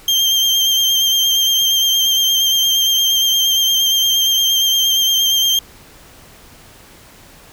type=tone with vibrato; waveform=35% pulse; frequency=3171 Hz; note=G7; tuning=19 cents sharp; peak=-10 dBFS; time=0.08-5.59 s; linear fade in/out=2 ms; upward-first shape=triangle; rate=8.6 Hz; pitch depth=28 cents each way; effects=pink hiss -43 dBFS RMS until 7.52 s